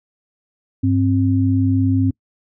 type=tone pair together; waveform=sine; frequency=100.71 / 264.7 Hz; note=G2 / C4; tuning=+47 / +20 cents; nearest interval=octave + perfect fourth; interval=1673 cents; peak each=-16 dBFS; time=0.83-2.11 s; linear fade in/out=10 ms; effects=noise-tail reverb RT60 0.1 s tail -25 dB re dry